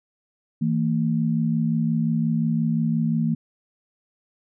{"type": "tone pair together", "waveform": "sine", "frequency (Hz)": [161.8, 227.5], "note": ["E3", "A#3"], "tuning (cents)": [-32, -42], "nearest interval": "tritone", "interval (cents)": 590, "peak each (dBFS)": -22, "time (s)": [0.61, 3.35], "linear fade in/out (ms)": 10, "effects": []}